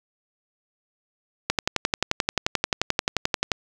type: click train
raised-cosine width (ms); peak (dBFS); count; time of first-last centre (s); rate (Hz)
0.2; -3; 24; 1.5-3.518; 11.4
effects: 7-bit